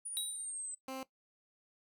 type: linear sweep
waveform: sine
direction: down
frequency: 9690 to 8020 Hz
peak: -39 dBFS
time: 0.05-0.75 s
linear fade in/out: 10 ms
type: tone with exponential decay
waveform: square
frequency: 3843 Hz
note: B7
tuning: 48 cents flat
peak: -33 dBFS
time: 0.17-0.52 s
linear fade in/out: 0 ms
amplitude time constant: 74 ms
type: tone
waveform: 15% pulse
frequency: 263.7 Hz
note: C4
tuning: 14 cents sharp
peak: -34 dBFS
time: 0.88-1.03 s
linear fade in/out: 2 ms
effects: noise-tail reverb RT60 0.1 s tail -17 dB re dry